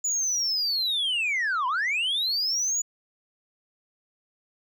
sine linear two-way sweep, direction down then up, 6980 to 958 to 6980 Hz, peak -21 dBFS, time 0.04-2.82 s, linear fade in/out 10 ms, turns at 1.67 s, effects tanh soft clip ceiling -22 dBFS

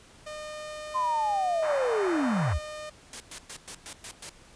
sawtooth tone, 609 Hz, D#5, 37 cents flat, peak -33 dBFS, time 0.26-2.9 s, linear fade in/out 10 ms
sine linear sweep, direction down, 1046.5 to 57 Hz, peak -24 dBFS, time 0.94-2.59 s, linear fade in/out 20 ms
pink band-pass noise, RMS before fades -34 dBFS, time 1.62-2.54 s, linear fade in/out 20 ms, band 680 to 1700 Hz, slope 24 dB/octave
white noise bursts, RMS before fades -39 dBFS, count 7, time 3.13-4.294 s, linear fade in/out 2 ms, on 72 ms, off 110 ms
effects pink hiss -54 dBFS RMS until 4.55 s + resampled to 22050 Hz

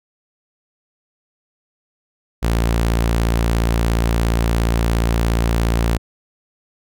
sawtooth tone, 57.1 Hz, A#1, 35 cents flat, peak -11 dBFS, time 2.42-5.98 s, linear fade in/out 20 ms, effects none

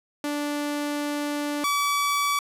sawtooth tone pair in turn, 292.5 / 1145.9 Hz, D4 / D6, -7 / -43 cents, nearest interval 2 octaves, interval 2364 cents, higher second, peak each -22 / -18 dBFS, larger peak second, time 0.24-1.64 / 1.64-2.39 s, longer first, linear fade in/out 2 ms, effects resampled to 32000 Hz

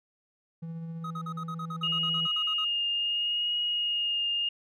triangle tone with tremolo, 164.81 Hz, E3, in tune, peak -32 dBFS, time 0.62-2.27 s, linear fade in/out 10 ms, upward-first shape sine, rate 15 Hz, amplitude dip 25%
triangle tone bursts, 1262 Hz, D#6, 24 cents sharp, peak -33 dBFS, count 15, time 1.04-2.646 s, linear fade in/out 5 ms, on 66 ms, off 44 ms
sine tone with vibrato, 2855 Hz, F7, 37 cents sharp, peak -26 dBFS, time 1.83-4.49 s, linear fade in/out 5 ms, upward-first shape triangle, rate 0.71 Hz, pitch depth 22 cents each way
effects none

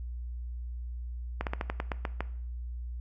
slowing click train, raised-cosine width 0.5 ms, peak -16 dBFS, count 9, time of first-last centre 1.41-2.206 s, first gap 58 ms, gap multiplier 1.15, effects noise-tail reverb RT60 0.6 s tail -17 dB re dry + added 60 Hz sine -35 dBFS peak until 3 s

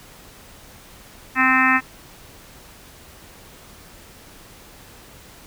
harmonic tone, 260 Hz, C4, 11 cents flat, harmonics 1 / 3 / 4 / 5 / 6 / 7 / 8 / 9 / 10, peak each -22 / -26 / -23 / -21 / -27 / -18 / -24 / -28 / -24 dBFS, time 1.35-1.81 s, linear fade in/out 50 ms, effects pink hiss -45 dBFS RMS until 5.46 s

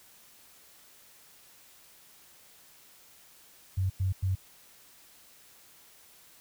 sine tone bursts, 94.4 Hz, F#2, 35 cents sharp, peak -25 dBFS, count 3, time 3.77-4.354 s, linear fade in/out 10 ms, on 130 ms, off 97 ms, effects white hiss -57 dBFS RMS until 6.4 s

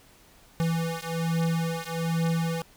square beating tone pair, 164.81 / 166.01 Hz, E3 / E3, 0 / +13 cents, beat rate 1.2 Hz, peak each -29 dBFS, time 0.6-2.62 s, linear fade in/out 0 ms, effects pink hiss -56 dBFS RMS until 2.76 s

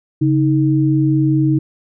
sine tone pair together, 138.59 / 313.9 Hz, C#3 / D#4, 0 / +15 cents, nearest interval octave + major second, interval 1415 cents, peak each -14 dBFS, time 0.21-1.59 s, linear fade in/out 10 ms, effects none

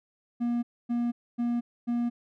triangle tone bursts, 238.4 Hz, A#3, 39 cents sharp, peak -23 dBFS, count 4, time 0.4-2.1 s, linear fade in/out 20 ms, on 230 ms, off 260 ms, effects none

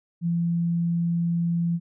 sine tone, 170 Hz, F3, 46 cents flat, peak -21 dBFS, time 0.21-1.8 s, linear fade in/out 50 ms, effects none

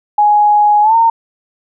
sine tone with pitch glide, 834 to 914.8 Hz, G#5 to A#5, +7 to -33 cents, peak -6 dBFS, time 0.18-1.1 s, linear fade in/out 5 ms, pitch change +160 cents, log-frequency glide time 0.82-0.95 s, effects none

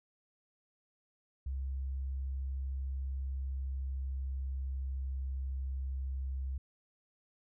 sine tone with pitch glide, 66.8 to 66.38 Hz, C2 to C2, +36 to +26 cents, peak -34 dBFS, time 1.46-6.58 s, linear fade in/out 5 ms, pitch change -10 cents, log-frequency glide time 3.21-5.05 s, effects none

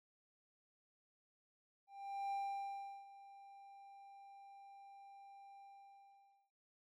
triangle tone with ADSR envelope, 793 Hz, G5, 20 cents sharp, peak -36 dBFS, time 1.87-6.51 s, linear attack 450 ms, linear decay 730 ms, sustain -18 dB, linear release 900 ms, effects none

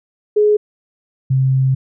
sine tone pair in turn, 420 / 132.29 Hz, G#4 / C3, +19 / +19 cents, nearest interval octave + minor sixth, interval 2000 cents, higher first, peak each -9 / -11 dBFS, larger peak first, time 0.36-0.57 / 1.3-1.75 s, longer second, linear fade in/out 10 ms, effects none

